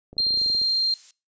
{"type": "clicks", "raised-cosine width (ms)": 2, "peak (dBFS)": -29, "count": 12, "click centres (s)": [0.13, 0.168, 0.202, 0.267, 0.307, 0.341, 0.374, 0.415, 0.462, 0.501, 0.55, 0.616]}
{"type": "tone", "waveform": "sine", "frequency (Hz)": 4186, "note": "C8", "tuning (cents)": 0, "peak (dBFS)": -19, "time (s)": [0.18, 0.94], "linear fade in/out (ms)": 2}
{"type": "noise", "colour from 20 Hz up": "violet", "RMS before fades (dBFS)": -39, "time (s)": [0.37, 1.11], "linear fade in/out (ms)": 2}
{"effects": ["noise-tail reverb RT60 0.3 s tail -22 dB re dry", "resampled to 16000 Hz"]}